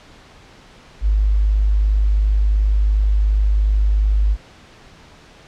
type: tone with tanh clipping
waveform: triangle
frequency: 51.4 Hz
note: G#1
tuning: 17 cents flat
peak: -12 dBFS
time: 1.01-4.37 s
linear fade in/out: 50 ms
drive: 3 dB
effects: pink hiss -45 dBFS RMS until 5.47 s + low-pass 5000 Hz 12 dB/octave